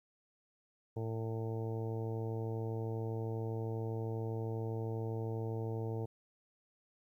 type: harmonic tone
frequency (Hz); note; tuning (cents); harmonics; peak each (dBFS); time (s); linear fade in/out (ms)
112.5; A2; +39; 1 / 2 / 3 / 4 / 5 / 6 / 7 / 8; -37 / -48 / -45 / -42 / -52 / -53 / -53 / -55; 0.96-6.06; 10
effects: 12-bit